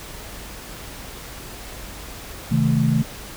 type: chord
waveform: sine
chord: A diminished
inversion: first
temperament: just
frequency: 132 / 158.4 / 220 Hz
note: C3 / Eb3 / A3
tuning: +16 / +31 / 0 cents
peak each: -20 dBFS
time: 2.51-3.03 s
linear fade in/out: 10 ms
effects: added 50 Hz sine -41 dBFS peak until 3.36 s + pink hiss -37 dBFS RMS until 3.36 s